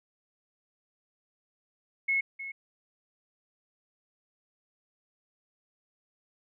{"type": "tone with echo", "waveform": "sine", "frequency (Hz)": 2182, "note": "C#7", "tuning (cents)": -28, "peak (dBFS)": -24, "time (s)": [2.08, 2.21], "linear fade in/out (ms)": 10, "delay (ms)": 310, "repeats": 1, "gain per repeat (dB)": -12, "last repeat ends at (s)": 2.52, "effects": []}